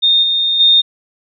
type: tone with level steps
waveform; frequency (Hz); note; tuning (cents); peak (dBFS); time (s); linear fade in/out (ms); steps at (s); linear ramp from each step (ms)
sine; 3662; A#7; -32; -8 / -12 / -6; 0.02-0.82; 20; 0.22 / 0.59; 20
effects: none